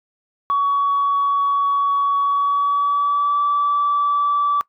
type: tone with pitch glide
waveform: sine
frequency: 1126 to 1157 Hz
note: C#6 to D6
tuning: +27 to -26 cents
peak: -14 dBFS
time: 0.5-4.61 s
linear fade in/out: 0 ms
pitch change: +47 cents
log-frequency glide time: 2.2-3.4 s
effects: noise-tail reverb RT60 0.1 s tail -22 dB re dry + tanh soft clip ceiling -11 dBFS